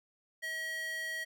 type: tone with high-pass filter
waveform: square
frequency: 638 Hz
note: D#5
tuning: 43 cents sharp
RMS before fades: -38 dBFS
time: 0.42-1.25 s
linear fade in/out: 20 ms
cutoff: 1600 Hz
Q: 5.8
effects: none